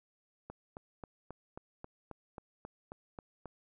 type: click train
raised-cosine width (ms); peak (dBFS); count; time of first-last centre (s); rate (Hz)
1; -30; 12; 0.5-3.457; 3.72
effects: none